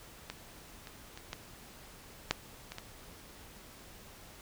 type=clicks; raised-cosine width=0.2 ms; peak=-21 / -28 / -28 / -20 / -10 / -24 / -23 dBFS; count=7; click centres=0.3 / 0.872 / 1.175 / 1.331 / 2.31 / 2.72 / 2.784 s; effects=pink hiss -53 dBFS RMS until 4.41 s